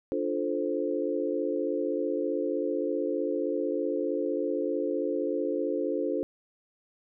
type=chord; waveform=sine; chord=D minor seventh; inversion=none; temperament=equal; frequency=293.7 / 349.2 / 440 / 523.3 Hz; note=D4 / F4 / A4 / C5; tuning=0 / 0 / 0 / 0 cents; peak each=-32 dBFS; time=0.12-6.23 s; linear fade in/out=0 ms; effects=none